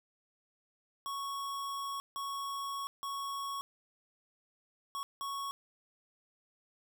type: tone bursts at uneven times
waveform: square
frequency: 1108.7 Hz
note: C#6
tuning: in tune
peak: -37 dBFS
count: 5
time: 1.06-2 / 2.16-2.87 / 3.03-3.61 / 4.95-5.03 / 5.21-5.51 s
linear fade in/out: 0 ms
effects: none